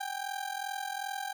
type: ring-modulated tone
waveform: 30% pulse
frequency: 790 Hz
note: G5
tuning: 13 cents sharp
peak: -29 dBFS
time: 0-1.33 s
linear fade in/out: 10 ms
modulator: 21.3 Hz
effects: none